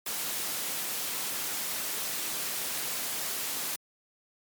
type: noise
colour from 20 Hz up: white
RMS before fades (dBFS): -33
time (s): 0.06-3.76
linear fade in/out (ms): 5
effects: high-pass 150 Hz 12 dB/octave + MP3 96 kbps